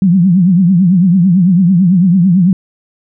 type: tone with vibrato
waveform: sine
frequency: 181.2 Hz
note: F#3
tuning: 36 cents flat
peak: -5 dBFS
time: 0.02-2.53 s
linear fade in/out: 2 ms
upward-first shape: triangle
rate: 9 Hz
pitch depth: 180 cents each way
effects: none